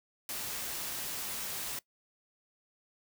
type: noise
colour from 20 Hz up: white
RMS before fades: -38 dBFS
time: 0.29-1.79 s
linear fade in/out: 2 ms
effects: noise-tail reverb RT60 0.1 s tail -21 dB re dry